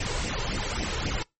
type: noise with flanger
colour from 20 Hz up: pink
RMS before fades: -29 dBFS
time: 0-1.23 s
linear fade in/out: 5 ms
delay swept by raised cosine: 0.36 to 2.26 ms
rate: 3.7 Hz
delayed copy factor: +0.65
effects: noise-tail reverb RT60 0.2 s tail -25 dB re dry + MP3 32 kbps